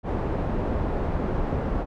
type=low-pass noise; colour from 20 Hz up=pink; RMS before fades=-26 dBFS; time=0.03-1.86 s; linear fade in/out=50 ms; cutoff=820 Hz; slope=12 dB/octave; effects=none